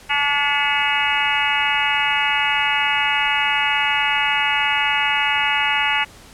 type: harmonic tone with a mistuned harmonic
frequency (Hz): 287.8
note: D4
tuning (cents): -35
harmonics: 3 / 4 / 5 / 6 / 7 / 8 / 9 / 10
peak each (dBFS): -23 / -29 / -26 / -27 / -24 / -24 / -24 / -24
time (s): 0.09-6.05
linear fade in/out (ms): 20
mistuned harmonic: 8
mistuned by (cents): -51
effects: pink hiss -44 dBFS RMS until 6.33 s + low-pass 11000 Hz 12 dB/octave